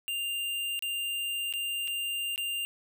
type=tone with dropouts; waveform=square; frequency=2794 Hz; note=F7; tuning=in tune; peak=-31 dBFS; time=0.08-2.65 s; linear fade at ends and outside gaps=0 ms; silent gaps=0.792-0.824 / 1.526-1.537 / 1.875-1.879 / 2.36-2.378 s; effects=none